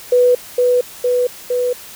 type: tone with echo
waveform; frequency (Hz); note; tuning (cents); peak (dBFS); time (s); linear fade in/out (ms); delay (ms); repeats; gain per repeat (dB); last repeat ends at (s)
sine; 493.9; B4; 0; -8; 0.12-0.35; 5; 460; 3; -2; 1.73
effects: white hiss -36 dBFS RMS until 1.95 s